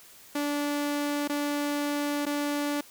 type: tone with dropouts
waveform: sawtooth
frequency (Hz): 290.4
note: D4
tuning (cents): -19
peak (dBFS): -23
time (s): 0.35-2.81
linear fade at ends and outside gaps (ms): 5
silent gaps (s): 1.277-1.295 / 2.255-2.264
effects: white hiss -52 dBFS RMS until 2.9 s